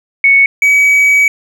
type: tone pair in turn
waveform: sine / triangle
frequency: 2217 / 2273 Hz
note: C#7 / C#7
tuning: 0 / +43 cents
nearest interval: unison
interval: 43 cents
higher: second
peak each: -4 dBFS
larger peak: neither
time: 0.24-0.46 / 0.62-1.28 s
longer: second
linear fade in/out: 2 ms
effects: none